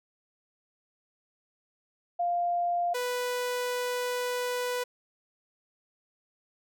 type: tone pair in turn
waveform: sine / sawtooth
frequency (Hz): 698.5 / 493.9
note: F5 / B4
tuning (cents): 0 / 0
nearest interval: tritone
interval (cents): 600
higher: first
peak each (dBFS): -25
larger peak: neither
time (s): 2.19-2.94 / 2.94-4.84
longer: second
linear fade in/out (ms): 10
effects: none